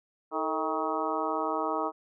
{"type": "harmonic tone with a mistuned harmonic", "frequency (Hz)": 158.5, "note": "D#3", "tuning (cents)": 32, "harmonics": [2, 3, 4, 5, 6, 7, 8], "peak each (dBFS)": [-35, -35, -35, -35, -35, -35, -35], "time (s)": [0.31, 1.92], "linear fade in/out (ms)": 50, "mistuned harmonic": 3, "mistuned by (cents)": -96, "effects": []}